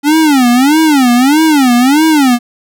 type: tone with vibrato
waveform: square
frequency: 277.2 Hz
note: C#4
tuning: in tune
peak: -6 dBFS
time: 0.03-2.39 s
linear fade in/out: 50 ms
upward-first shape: sine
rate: 1.6 Hz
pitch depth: 250 cents each way
effects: none